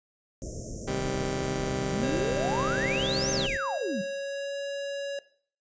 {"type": "band-stop noise", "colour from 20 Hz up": "pink", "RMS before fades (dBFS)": -37, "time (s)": [0.42, 3.57], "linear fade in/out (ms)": 0, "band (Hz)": [650, 5600], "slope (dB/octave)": 96}
{"type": "chord", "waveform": "15% pulse", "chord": "C minor", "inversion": "none", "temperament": "just", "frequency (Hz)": [130.81, 156.98, 196.22], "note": ["C3", "Eb3", "G3"], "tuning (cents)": [0, 16, 2], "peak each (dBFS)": [-26, -30, -28], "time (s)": [0.87, 3.47], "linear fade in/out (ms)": 10}
{"type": "exponential two-way sweep", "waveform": "sine", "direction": "up then down", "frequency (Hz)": [175.1, 6420, 175.1], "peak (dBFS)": -29, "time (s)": [1.91, 4.02], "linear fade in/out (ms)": 10, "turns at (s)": 3.31}
{"type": "tone with pitch glide", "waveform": "square", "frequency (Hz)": [539, 560.9], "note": ["C#5", "C#5"], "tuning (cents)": [-49, 20], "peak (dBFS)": -32, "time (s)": [2.03, 5.19], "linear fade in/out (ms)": 2, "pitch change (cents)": 69, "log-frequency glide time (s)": [3.21, 4.55]}
{"effects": ["noise-tail reverb RT60 0.5 s tail -17 dB re dry", "resampled to 16000 Hz"]}